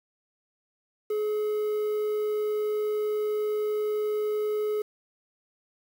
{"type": "tone with quantisation", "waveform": "triangle", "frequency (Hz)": 424.7, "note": "G#4", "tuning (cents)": 39, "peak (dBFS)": -23, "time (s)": [1.1, 4.82], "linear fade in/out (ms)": 5, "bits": 8, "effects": []}